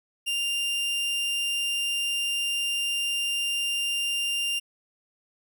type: tone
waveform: 40% pulse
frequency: 2794 Hz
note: F7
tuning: in tune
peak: -24 dBFS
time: 0.26-4.6 s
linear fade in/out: 20 ms
effects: none